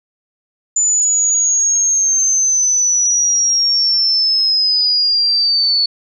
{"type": "linear sweep", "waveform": "sine", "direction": "down", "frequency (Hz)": [7040, 4426], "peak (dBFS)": -11, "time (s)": [0.76, 5.86], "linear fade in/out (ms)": 5, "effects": []}